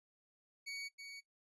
25% pulse tone with echo, 2244 Hz, C#7, 21 cents sharp, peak -38 dBFS, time 0.66-0.89 s, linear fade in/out 20 ms, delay 320 ms, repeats 1, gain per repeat -6 dB, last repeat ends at 1.21 s, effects noise-tail reverb RT60 0.1 s tail -17 dB re dry + resampled to 24000 Hz

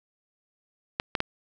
clicks, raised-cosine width 0.3 ms, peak -9 dBFS, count 3, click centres 0.999 / 1.152 / 1.204 s, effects none

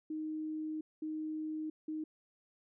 sine tone bursts at uneven times, 311.1 Hz, D#4, in tune, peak -36 dBFS, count 3, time 0.1-0.81 / 1.02-1.7 / 1.88-2.04 s, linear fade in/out 5 ms, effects none

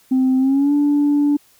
sine tone with pitch glide, 260 to 290.2 Hz, C4 to D4, -11 to -21 cents, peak -11 dBFS, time 0.11-1.37 s, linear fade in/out 10 ms, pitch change +190 cents, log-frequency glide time 0.38-0.73 s, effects tanh soft clip ceiling -10 dBFS + white hiss -54 dBFS RMS until 1.59 s

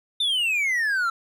triangle exponential sweep, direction down, 3638 to 1327 Hz, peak -19 dBFS, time 0.2-1.1 s, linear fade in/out 5 ms, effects none

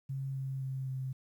sine tone with pitch steps, 135.3 / 133.98 / 132.67 / 131.37 Hz, C#3 / C3 / C3 / C3, -42 / +41 / +24 / +7 cents, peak -34 dBFS, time 0.09-1.13 s, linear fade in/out 10 ms, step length 260 ms, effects 11-bit

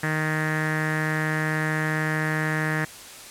sawtooth tone with low-pass filter, 155.56 Hz, D#3, in tune, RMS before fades -25 dBFS, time 0.03-2.85 s, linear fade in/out 5 ms, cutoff 1800 Hz, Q 7.8, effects white hiss -42 dBFS RMS until 3.3 s + low-pass 11000 Hz 12 dB/octave

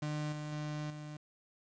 35% pulse tone with level steps, 150.5 Hz, D3, 43 cents sharp, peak -33 / -37 / -35 / -42 dBFS, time 0.02-1.17 s, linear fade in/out 5 ms, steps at 0.32 / 0.52 / 0.9 s, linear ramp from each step 5 ms, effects resampled to 16000 Hz + 10-bit

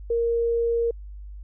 sine tone, 466.3 Hz, A#4, 1 cent sharp, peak -20 dBFS, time 0.1-0.91 s, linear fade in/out 5 ms, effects added 50 Hz sine -36 dBFS peak until 1.43 s

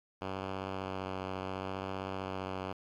5% pulse tone with vibrato, 95 Hz, F#2, 46 cents sharp, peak -25 dBFS, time 0.21-2.73 s, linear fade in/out 10 ms, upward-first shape sine, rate 0.72 Hz, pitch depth 12 cents each way, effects low-pass 3000 Hz 12 dB/octave + 11-bit

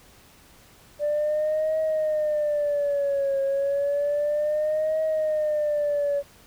sine tone with vibrato, 587.3 Hz, D5, in tune, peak -20 dBFS, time 0.99-6.23 s, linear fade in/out 50 ms, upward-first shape triangle, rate 0.31 Hz, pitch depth 130 cents each way, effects tanh soft clip ceiling -18 dBFS + pink hiss -53 dBFS RMS until 6.46 s

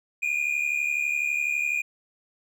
triangle tone pair together, 2400 / 2472 Hz, D7 / D#7, +37 / -12 cents, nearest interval minor second, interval 51 cents, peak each -25 dBFS, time 0.22-1.82 s, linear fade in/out 10 ms, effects none

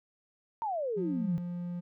sine exponential sweep, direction down, 942 to 153 Hz, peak -30 dBFS, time 0.62-1.38 s, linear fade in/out 0 ms
triangle tone with pitch glide, 178.3 to 175.44 Hz, F3 to F3, +36 to +8 cents, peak -32 dBFS, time 0.96-1.81 s, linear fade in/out 20 ms, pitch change -28 cents, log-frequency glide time 1.07-1.36 s
effects none

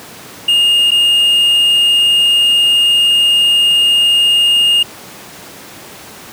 triangle tone with dropouts, 2837 Hz, F7, 27 cents sharp, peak -6 dBFS, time 0.48-4.83 s, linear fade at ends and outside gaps 5 ms, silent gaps 0.908-0.916 s, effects pink hiss -33 dBFS RMS until 6.32 s + high-pass 150 Hz 12 dB/octave

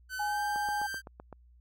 45% pulse tone with pitch glide, 1516 to 1568.6 Hz, F#6 to G6, +42 to +1 cents, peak -35 dBFS, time 0.09-1.02 s, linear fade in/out 50 ms, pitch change +59 cents, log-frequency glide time 0.22-0.41 s
sine tone, 830.6 Hz, G#5, in tune, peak -30 dBFS, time 0.19-0.87 s, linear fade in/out 10 ms
click train, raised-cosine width 1 ms, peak -30 dBFS, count 7, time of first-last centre 0.56-1.327 s, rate 7.82 Hz
effects added 60 Hz sine -56 dBFS peak until 1.6 s

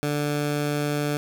15% pulse tone, 146.83 Hz, D3, in tune, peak -17 dBFS, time 0.03-1.17 s, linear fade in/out 0 ms, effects none

